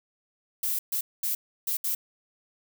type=noise bursts at uneven times; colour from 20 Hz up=violet; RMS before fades=-28 dBFS; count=5; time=0.63-0.79 / 0.92-1.01 / 1.23-1.35 / 1.67-1.77 / 1.84-1.95 s; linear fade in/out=5 ms; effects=none